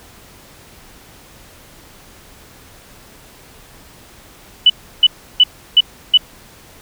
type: tone bursts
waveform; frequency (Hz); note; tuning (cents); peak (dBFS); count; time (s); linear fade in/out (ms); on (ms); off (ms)
sine; 2976; F#7; +9; -4; 5; 4.66-6.175; 5; 39; 330
effects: pink hiss -43 dBFS RMS until 6.81 s